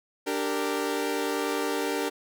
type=chord; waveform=sawtooth; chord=G minor; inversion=second; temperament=equal with one note detuned; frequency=293.7 / 392 / 462.4 Hz; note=D4 / G4 / Bb4; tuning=0 / 0 / -14 cents; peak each=-27 dBFS; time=0.26-2.1 s; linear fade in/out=20 ms; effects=none